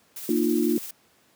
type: noise with tremolo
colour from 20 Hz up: blue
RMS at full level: -36 dBFS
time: 0.16-0.91 s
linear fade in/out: 5 ms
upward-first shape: square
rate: 15 Hz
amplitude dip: 25%
type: chord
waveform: sine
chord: Bb suspended fourth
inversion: none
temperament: equal with one note detuned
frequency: 233.1 / 304.7 / 349.2 Hz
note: Bb3 / Eb4 / F4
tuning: 0 / -36 / 0 cents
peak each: -24 dBFS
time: 0.29-0.78 s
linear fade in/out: 2 ms
effects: pink hiss -61 dBFS RMS until 1.35 s + high-pass 150 Hz 12 dB/octave